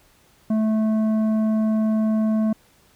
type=tone with tanh clipping; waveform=triangle; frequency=218 Hz; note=A3; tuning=16 cents flat; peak=-19 dBFS; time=0.5-2.53 s; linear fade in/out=5 ms; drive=13 dB; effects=pink hiss -57 dBFS RMS until 2.95 s